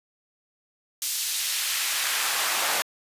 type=noise with high-pass filter sweep; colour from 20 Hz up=pink; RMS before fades=-26 dBFS; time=1.02-2.82 s; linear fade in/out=0 ms; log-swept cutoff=4800 to 680 Hz; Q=0.82; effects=resampled to 32000 Hz